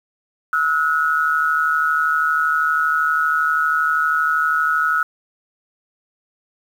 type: tone pair together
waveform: sine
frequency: 1301.4 / 1454 Hz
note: E6 / F#6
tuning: -23 / -31 cents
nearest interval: major second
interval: 192 cents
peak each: -18 dBFS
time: 0.53-5.03 s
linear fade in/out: 2 ms
effects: 7-bit